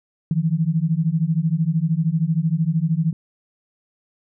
sine beating tone pair, 155.56 / 168.56 Hz, D#3 / E3, 0 / +39 cents, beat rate 13 Hz, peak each -20 dBFS, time 0.31-3.13 s, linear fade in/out 2 ms, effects none

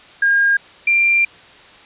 sine tone pair in turn, 1619 / 2375 Hz, G#6 / D7, -45 / +19 cents, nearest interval perfect fifth, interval 664 cents, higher second, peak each -11 dBFS, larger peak neither, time 0.22-0.57 / 0.87-1.25 s, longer second, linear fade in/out 5 ms, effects white hiss -43 dBFS RMS until 1.85 s + resampled to 8000 Hz

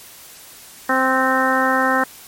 harmonic tone with a mistuned harmonic, 261.6 Hz, C4, in tune, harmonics 1 / 2 / 3 / 4 / 5 / 6 / 7, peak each -22 / -22 / -22 / -22 / -22 / -22 / -22 dBFS, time 0.89-2.04 s, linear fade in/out 5 ms, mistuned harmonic 6, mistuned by -20 cents, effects white hiss -41 dBFS RMS until 2.27 s + MP3 64 kbps

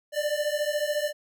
square beating tone pair, 587.3 / 601.3 Hz, D5 / D5, 0 / +41 cents, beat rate 14 Hz, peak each -29 dBFS, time 0.12-1.13 s, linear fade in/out 50 ms, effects none

